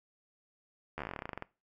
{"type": "slowing click train", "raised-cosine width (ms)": 0.5, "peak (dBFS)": -23, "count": 18, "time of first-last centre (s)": [0.98, 1.424], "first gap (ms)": 12, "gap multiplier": 1.09, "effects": ["noise-tail reverb RT60 0.3 s tail -21 dB re dry"]}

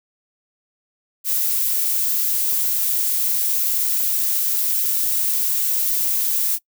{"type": "noise", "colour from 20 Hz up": "violet", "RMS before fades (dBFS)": -20, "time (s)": [1.24, 6.59], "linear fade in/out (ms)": 50, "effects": ["noise-tail reverb RT60 0.1 s tail -23 dB re dry"]}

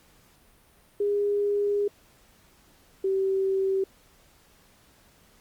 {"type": "tone pair in turn", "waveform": "sine", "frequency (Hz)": [408.3, 385.4], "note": ["G#4", "G4"], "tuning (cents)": [-29, -29], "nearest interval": "minor second", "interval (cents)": 100, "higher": "first", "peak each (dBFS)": -22, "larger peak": "neither", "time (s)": [[1, 1.88], [3.04, 3.84]], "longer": "first", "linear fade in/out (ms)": 5, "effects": ["pink hiss -59 dBFS RMS until 5.4 s", "Opus 48 kbps"]}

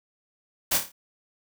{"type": "noise with echo", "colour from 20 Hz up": "white", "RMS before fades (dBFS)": -23, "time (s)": [0.71, 0.78], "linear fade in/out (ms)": 10, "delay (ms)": 28, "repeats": 5, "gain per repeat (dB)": -6, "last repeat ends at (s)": 0.92, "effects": []}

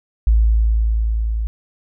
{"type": "tone with level ramp", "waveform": "sine", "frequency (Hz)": 55.1, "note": "A1", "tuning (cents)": 3, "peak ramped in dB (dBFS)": [-9, -18], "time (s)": [0.27, 1.47], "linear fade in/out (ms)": 0, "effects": []}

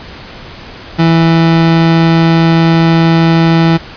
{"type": "tone", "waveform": "30% pulse", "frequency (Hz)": 164.81, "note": "E3", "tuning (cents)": 0, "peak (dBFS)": -3, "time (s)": [0.98, 3.78], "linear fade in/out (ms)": 20, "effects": ["pink hiss -30 dBFS RMS until 3.96 s", "resampled to 11025 Hz"]}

